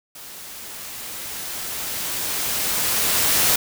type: noise with level ramp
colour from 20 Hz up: white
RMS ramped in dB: -39 to -17 dBFS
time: 0.15-3.56 s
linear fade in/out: 5 ms
effects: none